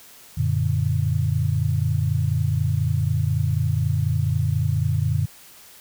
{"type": "chord", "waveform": "sine", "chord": "Gb augmented", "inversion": "none", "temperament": "equal", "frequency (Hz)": [92.5, 116.54, 146.83], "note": ["Gb2", "Bb2", "D3"], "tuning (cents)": [0, 0, 0], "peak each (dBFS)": -23, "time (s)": [0.37, 5.26], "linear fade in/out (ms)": 10, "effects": ["white hiss -47 dBFS RMS until 5.8 s"]}